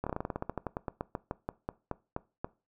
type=slowing click train; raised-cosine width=1 ms; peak=-19 dBFS; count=23; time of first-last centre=0.04-2.445 s; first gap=26 ms; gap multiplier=1.12; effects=noise-tail reverb RT60 0.3 s tail -20 dB re dry